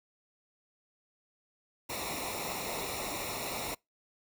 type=noise with comb filter; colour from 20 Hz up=pink; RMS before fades=-37 dBFS; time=1.89-3.75 s; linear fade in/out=10 ms; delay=0.63 ms; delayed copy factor=-0.8; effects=noise-tail reverb RT60 0.2 s tail -26 dB re dry